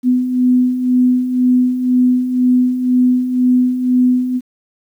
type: beating tone pair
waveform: sine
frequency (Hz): 249.2 / 251.2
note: B3 / B3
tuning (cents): +16 / +30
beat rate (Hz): 2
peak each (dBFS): -18 / -11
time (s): 0.03-4.41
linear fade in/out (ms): 50
effects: 8-bit